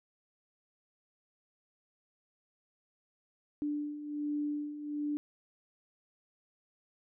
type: beating tone pair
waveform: sine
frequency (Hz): 293.7 / 295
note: D4 / D4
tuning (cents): 0 / +8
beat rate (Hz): 1.3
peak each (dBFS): -40 / -34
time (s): 3.62-5.17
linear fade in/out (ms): 0
effects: none